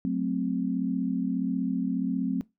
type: chord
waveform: sine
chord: F# diminished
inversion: none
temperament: equal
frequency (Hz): 185 / 220 / 261.6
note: F#3 / A3 / C4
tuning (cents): 0 / 0 / 0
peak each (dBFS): -29 / -32 / -28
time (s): 0.05-2.41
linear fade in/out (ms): 0
effects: noise-tail reverb RT60 0.2 s tail -21 dB re dry